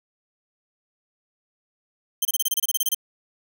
5% pulse tone bursts, 3136 Hz, G7, in tune, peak -11 dBFS, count 13, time 2.22-2.947 s, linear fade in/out 5 ms, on 31 ms, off 27 ms, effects none

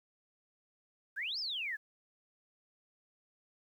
sine exponential two-way sweep, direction up then down, 1490 to 5430 to 1632 Hz, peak -35 dBFS, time 1.16-1.77 s, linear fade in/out 20 ms, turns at 1.39 s, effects 11-bit

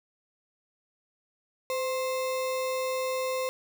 sine tone with sample-and-hold, 515 Hz, C5, 28 cents flat, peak -27 dBFS, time 1.7-3.49 s, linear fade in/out 0 ms, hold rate 1575 Hz, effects none

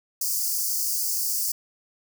white high-pass noise, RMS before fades -26 dBFS, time 0.21-1.52 s, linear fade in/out 5 ms, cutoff 4600 Hz, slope 96 dB/octave, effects none

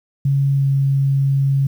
sine tone with pitch glide, 138.59 to 137.39 Hz, C#3 to C#3, 0 to -15 cents, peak -13 dBFS, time 0.25-1.67 s, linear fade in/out 5 ms, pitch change -15 cents, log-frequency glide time 0.55-0.64 s, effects 8-bit

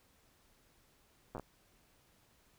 slowing click train, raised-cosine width 1 ms, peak -29 dBFS, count 5, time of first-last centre 1.35-1.397 s, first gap 8 ms, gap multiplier 1.26, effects pink hiss -69 dBFS RMS until 2.58 s

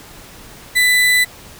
35% pulse tone, 1992 Hz, B6, 14 cents sharp, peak -9 dBFS, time 0.75-1.25 s, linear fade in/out 20 ms, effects pink hiss -39 dBFS RMS until 1.59 s

